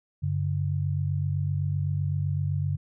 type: tone pair together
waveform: sine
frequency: 96 / 143.84 Hz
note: G2 / D3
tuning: -36 / -36 cents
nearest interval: perfect fifth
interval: 700 cents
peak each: -27 dBFS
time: 0.22-2.77 s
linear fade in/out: 20 ms
effects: none